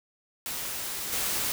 white noise with level steps, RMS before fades -34 / -29 dBFS, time 0.46-1.52 s, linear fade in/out 0 ms, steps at 1.12 s, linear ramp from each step 10 ms, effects none

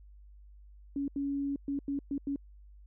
sine tone bursts at uneven times, 280.2 Hz, C#4, 19 cents sharp, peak -30 dBFS, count 6, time 0.96-1.08 / 1.16-1.56 / 1.68-1.79 / 1.88-1.99 / 2.11-2.18 / 2.27-2.36 s, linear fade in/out 2 ms, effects added 50 Hz sine -51 dBFS peak until 2.86 s

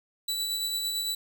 sawtooth tone with tremolo, 3951 Hz, B7, in tune, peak -24 dBFS, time 0.28-1.15 s, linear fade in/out 5 ms, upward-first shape sine, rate 8.9 Hz, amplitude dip 30%, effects none

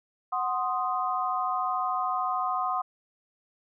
sine chord, C diminished, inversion second, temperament equal, 740 / 1046.5 / 1244.5 Hz, Gb5 / C6 / Eb6, 0 / 0 / 0 cents, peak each -30 dBFS, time 0.32-2.82 s, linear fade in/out 10 ms, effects none

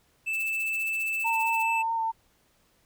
triangle tone, 2637 Hz, E7, in tune, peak -25 dBFS, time 0.26-1.83 s, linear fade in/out 20 ms
violet noise with tremolo, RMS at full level -40 dBFS, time 0.33-1.63 s, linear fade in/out 5 ms, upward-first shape sine, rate 15 Hz, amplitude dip 95%
sine tone with vibrato, 906 Hz, A#5, 50 cents flat, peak -25 dBFS, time 1.24-2.12 s, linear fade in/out 20 ms, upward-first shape sine, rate 4.7 Hz, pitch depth 19 cents each way
effects pink hiss -66 dBFS RMS until 2.85 s

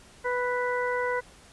harmonic tone, 493.9 Hz, B4, in tune, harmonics 1 / 2 / 3 / 4, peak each -28 / -31 / -33 / -34 dBFS, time 0.24-1.21 s, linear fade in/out 20 ms, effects pink hiss -53 dBFS RMS until 1.52 s + resampled to 24000 Hz

